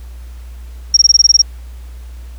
sine tone bursts, 5588 Hz, F8, in tune, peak -3 dBFS, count 10, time 0.94-1.419 s, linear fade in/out 5 ms, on 29 ms, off 21 ms, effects added 60 Hz sine -28 dBFS peak until 2.38 s + pink hiss -47 dBFS RMS until 2.38 s

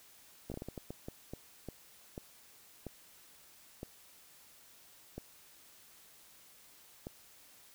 slowing click train, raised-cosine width 2 ms, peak -28 dBFS, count 16, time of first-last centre 0.5-7.069 s, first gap 17 ms, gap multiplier 1.4, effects white hiss -60 dBFS RMS until 7.74 s

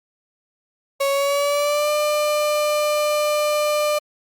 35% pulse tone with pitch glide, 554.4 to 597.6 Hz, C#5 to D5, 0 to +30 cents, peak -16 dBFS, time 1-3.99 s, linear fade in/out 10 ms, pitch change +130 cents, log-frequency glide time 1.11-1.91 s, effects Opus 48 kbps

